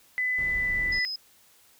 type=tone with pitch glide; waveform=sine; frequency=2005 to 1990 Hz; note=B6 to B6; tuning=+26 to +13 cents; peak=-24 dBFS; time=0.18-1.05 s; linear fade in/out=0 ms; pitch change=-13 cents; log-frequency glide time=0.4-0.75 s
type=noise; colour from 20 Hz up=brown; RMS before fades=-38 dBFS; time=0.38-0.99 s; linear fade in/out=2 ms
type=tone; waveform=sine; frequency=5070 Hz; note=D#8; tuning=32 cents sharp; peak=-30 dBFS; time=0.92-1.16 s; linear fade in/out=5 ms
effects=white hiss -59 dBFS RMS until 1.79 s